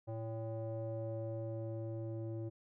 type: tone with low-pass filter sweep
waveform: square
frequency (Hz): 112.3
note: A2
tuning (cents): +36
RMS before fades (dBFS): -41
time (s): 0.07-2.5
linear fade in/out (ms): 20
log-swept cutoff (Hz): 660 to 440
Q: 4.6
effects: none